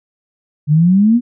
sine exponential sweep, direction up, 143.8 to 248.7 Hz, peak -7 dBFS, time 0.67-1.21 s, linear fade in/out 50 ms, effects none

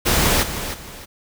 pink noise with echo, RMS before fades -17 dBFS, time 0.05-0.44 s, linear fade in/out 20 ms, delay 310 ms, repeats 2, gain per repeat -10 dB, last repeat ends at 1.06 s, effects none

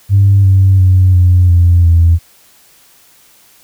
sine tone with pitch steps, 99.1 / 95.89 / 92.78 / 89.78 / 86.87 / 84.06 Hz, G2 / G2 / F#2 / F2 / F2 / E2, +19 / -38 / +5 / +48 / -9 / +34 cents, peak -3 dBFS, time 0.09-2.19 s, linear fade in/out 50 ms, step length 350 ms, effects tanh soft clip ceiling 0 dBFS + white hiss -46 dBFS RMS until 3.63 s

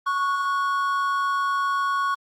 triangle tone pair together, 1108.7 / 1458.3 Hz, C#6 / F#6, 0 / -26 cents, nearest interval perfect fourth, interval 474 cents, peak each -20 / -26 dBFS, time 0.06-2.15 s, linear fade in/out 10 ms, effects Opus 24 kbps

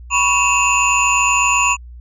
sine tone cluster, 984 / 1112 / 2555 / 2747 / 6950 Hz, B5 / C#6 / D#7 / F7 / A8, -7 / +5 / +45 / -29 / -22 cents, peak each -18 dBFS, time 0.1-1.77 s, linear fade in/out 50 ms, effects tanh soft clip ceiling -3 dBFS + added 60 Hz sine -33 dBFS peak until 2 s

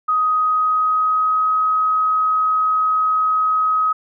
sine tone with pitch glide, 1254 to 1267.1 Hz, D#6 to D#6, +13 to +31 cents, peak -14 dBFS, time 0.08-3.93 s, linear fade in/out 10 ms, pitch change +18 cents, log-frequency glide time 0.37-1.53 s, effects none

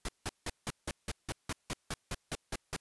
pink noise bursts, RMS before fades -36 dBFS, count 14, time 0.05-2.764 s, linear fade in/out 2 ms, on 36 ms, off 170 ms, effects white hiss -75 dBFS RMS until 2.8 s + resampled to 24000 Hz

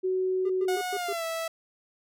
sine tone, 373 Hz, F#4, 14 cents sharp, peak -24 dBFS, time 0.03-0.77 s, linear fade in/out 20 ms
triangle tone bursts, 401.3 Hz, G4, 41 cents sharp, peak -28 dBFS, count 5, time 0.45-1.13 s, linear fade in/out 5 ms, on 48 ms, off 110 ms
sawtooth tone with pitch glide, 728 to 656.1 Hz, F#5 to E5, -28 to -8 cents, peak -26 dBFS, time 0.68-1.48 s, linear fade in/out 5 ms, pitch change -180 cents, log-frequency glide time 0.95-1.24 s
effects none

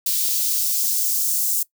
blue noise with high-pass filter sweep, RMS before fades -21 dBFS, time 0.06-1.63 s, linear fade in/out 5 ms, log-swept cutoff 3700 to 7200 Hz, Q 1.2, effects noise-tail reverb RT60 0.1 s tail -20 dB re dry

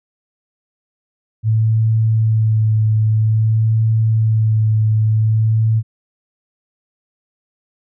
sine tone with vibrato, 110 Hz, A2, in tune, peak -11 dBFS, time 1.43-5.83 s, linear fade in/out 50 ms, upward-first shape sine, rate 0.51 Hz, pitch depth 19 cents each way, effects none

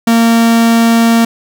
45% pulse tone, 230 Hz, A#3, 23 cents flat, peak -6 dBFS, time 0.07-1.25 s, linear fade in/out 5 ms, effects none

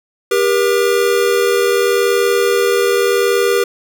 square tone pair together, 397.6 / 478.4 Hz, G4 / A#4, +25 / +45 cents, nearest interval minor third, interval 320 cents, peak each -15 dBFS, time 0.31-3.64 s, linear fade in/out 5 ms, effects none

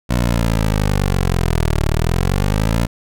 15% pulse linear two-way sweep, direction down then up, 61.6 to 36.71 to 58.8 Hz, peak -8 dBFS, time 0.09-2.87 s, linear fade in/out 20 ms, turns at 1.85 s, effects none

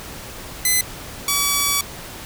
5% pulse tone pair in turn, 2025 / 1141.1 Hz, B6 / C#6, +43 / +50 cents, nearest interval minor seventh, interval 993 cents, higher first, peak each -5 dBFS, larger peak neither, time 0.65-0.81 / 1.28-1.81 s, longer second, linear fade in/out 2 ms, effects pink hiss -35 dBFS RMS until 2.25 s

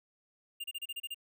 square tone bursts, 2807 Hz, F7, 8 cents sharp, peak -37 dBFS, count 8, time 0.6-1.145 s, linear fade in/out 10 ms, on 41 ms, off 31 ms, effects none

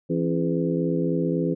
harmonic tone with a mistuned harmonic, 83.7 Hz, E2, 27 cents sharp, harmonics 2 / 3 / 4 / 5 / 6, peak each -25 / -27 / -28 / -29 / -30 dBFS, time 0.09-1.55 s, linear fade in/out 20 ms, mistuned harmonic 3, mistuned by +99 cents, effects none

